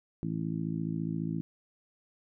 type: harmonic tone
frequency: 54.6 Hz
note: A1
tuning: 13 cents flat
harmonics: 2 / 3 / 4 / 5 / 6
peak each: -42 / -33 / -38 / -38 / -40 dBFS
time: 0.23-1.41 s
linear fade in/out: 0 ms
effects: none